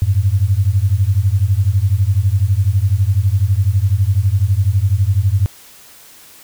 sine beating tone pair, 92 / 104 Hz, F#2 / G#2, -9 / +3 cents, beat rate 12 Hz, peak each -14 dBFS, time 0.02-5.46 s, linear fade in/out 0 ms, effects white hiss -42 dBFS RMS until 6.43 s

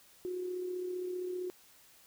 sine tone with amplitude modulation, 363 Hz, F#4, 33 cents flat, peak -33 dBFS, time 0.25-1.5 s, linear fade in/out 0 ms, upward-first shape sine, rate 35.3 Hz, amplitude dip 40%, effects white hiss -61 dBFS RMS until 2.06 s

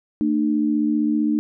sine tone pair together, 225.3 / 300.7 Hz, A3 / D4, +41 / +41 cents, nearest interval perfect fourth, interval 500 cents, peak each -21 / -19 dBFS, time 0.21-1.39 s, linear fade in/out 0 ms, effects none

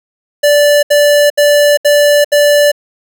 square tone bursts, 584 Hz, D5, 10 cents flat, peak -6 dBFS, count 5, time 0.43-2.718 s, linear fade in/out 10 ms, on 400 ms, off 72 ms, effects none

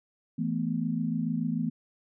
sine chord, E suspended fourth, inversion none, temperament equal, 164.81 / 220 / 246.9 Hz, E3 / A3 / B3, 0 / 0 / 0 cents, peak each -31 dBFS, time 0.38-1.7 s, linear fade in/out 10 ms, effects none

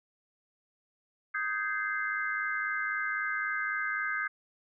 sine chord, Ab major seventh, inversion second, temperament just, 1245.9 / 1557.4 / 1661.2 / 2077 Hz, Eb6 / G6 / Ab6 / C7, +2 / -12 / 0 / -13 cents, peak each -36 / -33 / -37 / -36 dBFS, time 1.34-4.28 s, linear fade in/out 10 ms, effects none

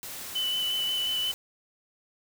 white noise, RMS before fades -39 dBFS, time 0.03-1.34 s, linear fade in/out 0 ms
sine tone with vibrato, 3000 Hz, F#7, 23 cents sharp, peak -26 dBFS, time 0.35-1.32 s, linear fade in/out 10 ms, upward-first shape square, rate 5.6 Hz, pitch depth 15 cents each way
effects none

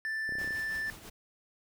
triangle tone, 1766 Hz, A6, 6 cents sharp, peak -30 dBFS, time 0.05-0.9 s, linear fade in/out 0 ms
clicks, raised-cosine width 2 ms, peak -32 dBFS, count 8, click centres 0.292 / 0.323 / 0.354 / 0.385 / 0.415 / 0.445 / 0.476 / 0.507 s
pink noise with tremolo, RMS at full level -46 dBFS, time 0.38-1.1 s, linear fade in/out 10 ms, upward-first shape triangle, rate 6 Hz, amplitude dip 60%
effects none

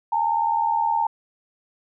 sine tone pair together, 830.6 / 910.1 Hz, G#5 / A#5, 0 / -42 cents, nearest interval major second, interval 158 cents, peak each -24 / -20 dBFS, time 0.12-1.07 s, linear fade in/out 5 ms, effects none

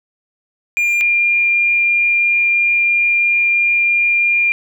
triangle / sine tone pair in turn, 2401 / 2401 Hz, D7 / D7, +38 / +38 cents, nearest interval unison, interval 0 cents, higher neither, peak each -11 dBFS, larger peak neither, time 0.77-1.01 / 1.01-4.52 s, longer second, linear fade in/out 0 ms, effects none

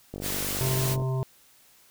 click train, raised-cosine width 2 ms, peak -22 dBFS, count 44, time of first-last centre 0.14-1.019 s, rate 48.9 Hz
white noise, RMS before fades -31 dBFS, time 0.21-0.97 s, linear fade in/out 50 ms
harmonic tone, 130.81 Hz, C3, in tune, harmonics 1 / 3 / 5 / 7 / 8, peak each -25 / -35 / -39 / -42 / -43 dBFS, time 0.61-1.23 s, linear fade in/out 0 ms
effects white hiss -58 dBFS RMS until 1.9 s

